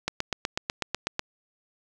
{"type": "click train", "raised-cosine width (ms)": 0.2, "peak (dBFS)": -9, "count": 10, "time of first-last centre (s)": [0.08, 1.194], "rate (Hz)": 8.08, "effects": []}